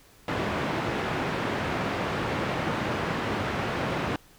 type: band-pass noise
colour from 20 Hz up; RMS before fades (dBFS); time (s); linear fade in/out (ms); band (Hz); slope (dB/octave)
pink; -29; 0.28-4.16; 2; 120 to 2200; 12
effects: pink hiss -56 dBFS RMS until 4.38 s